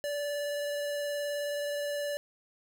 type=tone with vibrato; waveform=square; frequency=580 Hz; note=D5; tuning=22 cents flat; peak=-32 dBFS; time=0.04-2.17 s; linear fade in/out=0 ms; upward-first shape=square; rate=19 Hz; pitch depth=8 cents each way; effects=none